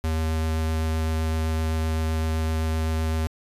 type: tone with vibrato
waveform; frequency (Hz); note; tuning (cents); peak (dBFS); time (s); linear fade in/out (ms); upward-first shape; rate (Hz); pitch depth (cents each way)
square; 79.7; D#2; +42; -23; 0.04-3.27; 0; sine; 7.8; 8
effects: resampled to 32000 Hz